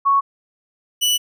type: tone pair in turn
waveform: sine / sawtooth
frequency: 1108.7 / 2960 Hz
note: C#6 / F#7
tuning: 0 / 0 cents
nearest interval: octave + perfect fourth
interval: 1700 cents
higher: second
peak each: -12 dBFS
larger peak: neither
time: 0.05-0.21 / 1.01-1.18 s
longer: second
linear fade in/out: 20 ms
effects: none